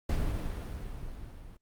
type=noise with level ramp; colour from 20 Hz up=brown; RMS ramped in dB=-28 to -48 dBFS; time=0.09-1.57 s; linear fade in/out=5 ms; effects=Opus 48 kbps